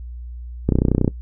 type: click train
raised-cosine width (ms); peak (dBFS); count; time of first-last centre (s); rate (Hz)
3; -3; 13; 0.69-1.078; 30.9
effects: noise-tail reverb RT60 0.1 s tail -20 dB re dry + added 60 Hz sine -30 dBFS peak until 1.21 s